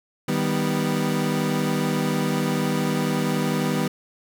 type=chord; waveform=30% pulse; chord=Eb augmented; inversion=none; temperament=equal; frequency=155.56 / 196 / 246.9 Hz; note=Eb3 / G3 / B3; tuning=0 / 0 / 0 cents; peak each=-23 dBFS; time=0.28-3.88 s; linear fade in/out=5 ms; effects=none